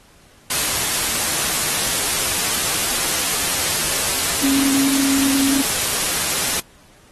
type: tone in noise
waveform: sine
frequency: 273.3 Hz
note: C#4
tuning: 24 cents flat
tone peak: -17 dBFS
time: 4.43-5.62 s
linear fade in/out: 5 ms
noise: white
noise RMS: -20 dBFS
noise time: 0.5-6.6 s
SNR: 0 dB
effects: pink hiss -51 dBFS RMS until 7.11 s + AAC 32 kbps